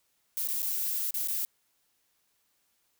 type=noise with dropouts; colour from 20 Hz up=violet; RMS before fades=-31 dBFS; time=0.37-1.45 s; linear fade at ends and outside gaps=0 ms; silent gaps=0.474-0.486 / 0.621-0.628 / 1.107-1.142 / 1.274-1.284 s; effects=white hiss -73 dBFS RMS until 2.99 s